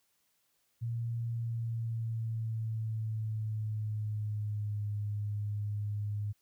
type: tone with pitch glide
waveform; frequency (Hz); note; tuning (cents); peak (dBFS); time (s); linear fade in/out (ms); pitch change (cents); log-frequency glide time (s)
sine; 116.54 to 103.83; A#2 to G#2; 0 to 0; -32; 0.81-6.33; 20; -200; 1.28-4.86
effects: white hiss -75 dBFS RMS until 6.41 s